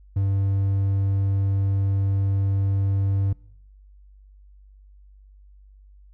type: tone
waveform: triangle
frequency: 98 Hz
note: G2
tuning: in tune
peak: -17 dBFS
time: 0.16-3.33 s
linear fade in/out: 5 ms
effects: noise-tail reverb RT60 0.6 s tail -22 dB re dry + added 49 Hz sine -47 dBFS peak until 6.13 s